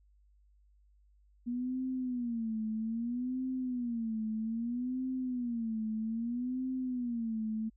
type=tone with vibrato; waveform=sine; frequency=237.8 Hz; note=A#3; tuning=35 cents sharp; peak=-32 dBFS; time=1.46-7.7 s; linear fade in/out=20 ms; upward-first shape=sine; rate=0.62 Hz; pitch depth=150 cents each way; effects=added 50 Hz sine -62 dBFS peak until 7.76 s